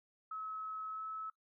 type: tone with pitch glide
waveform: sine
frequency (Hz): 1288 to 1298.5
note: E6 to E6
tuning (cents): -41 to -26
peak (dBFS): -40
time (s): 0.31-1.3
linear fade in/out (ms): 5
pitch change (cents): +15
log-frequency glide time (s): 0.9-1.02
effects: noise-tail reverb RT60 0.1 s tail -18 dB re dry